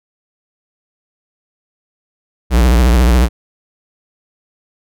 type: tone with vibrato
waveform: square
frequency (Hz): 60.6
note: B1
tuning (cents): -32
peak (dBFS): -8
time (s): 2.5-3.29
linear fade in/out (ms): 50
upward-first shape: triangle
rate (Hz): 14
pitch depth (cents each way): 180
effects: none